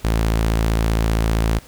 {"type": "tone", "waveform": "sawtooth", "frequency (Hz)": 55.3, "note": "A1", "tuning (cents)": 9, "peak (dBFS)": -12, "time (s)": [0.04, 1.59], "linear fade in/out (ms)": 10, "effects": ["pink hiss -45 dBFS RMS until 1.67 s"]}